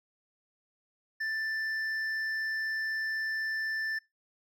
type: tone with hard clipping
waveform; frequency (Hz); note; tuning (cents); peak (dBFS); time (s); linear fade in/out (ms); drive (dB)
sine; 1768; A6; +8; -32; 1.2-3.99; 10; 5
effects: noise-tail reverb RT60 0.2 s tail -21 dB re dry